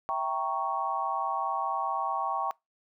sine chord, E diminished seventh, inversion none, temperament equal, 659.3 / 784 / 932.3 / 1108.7 Hz, E5 / G5 / Bb5 / Db6, 0 / 0 / 0 / 0 cents, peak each -37 / -32 / -34 / -31 dBFS, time 0.09-2.51 s, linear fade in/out 0 ms, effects noise-tail reverb RT60 0.2 s tail -24 dB re dry

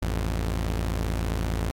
sawtooth tone pair together, 55 / 87.31 Hz, A1 / F2, 0 / 0 cents, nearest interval minor sixth, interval 800 cents, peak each -22 / -27 dBFS, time 0.02-1.71 s, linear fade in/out 0 ms, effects AAC 64 kbps

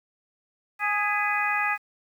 harmonic tone with a mistuned harmonic, 415.3 Hz, G#4, in tune, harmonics 2 / 3 / 4 / 5 / 6, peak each -29 / -29 / -29 / -29 / -29 dBFS, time 0.79-1.78 s, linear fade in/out 50 ms, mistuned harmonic 5, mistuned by -59 cents, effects 9-bit

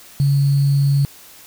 sine tone with sample-and-hold, 140.1 Hz, C#3, 19 cents sharp, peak -12 dBFS, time 0.2-1.05 s, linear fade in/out 0 ms, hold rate 4410 Hz, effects white hiss -43 dBFS RMS until 1.46 s

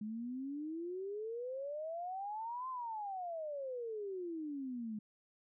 sine exponential two-way sweep, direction up then down, 208.1 to 1050 to 208.1 Hz, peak -39 dBFS, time 0.01-4.99 s, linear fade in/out 5 ms, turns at 2.69 s, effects none

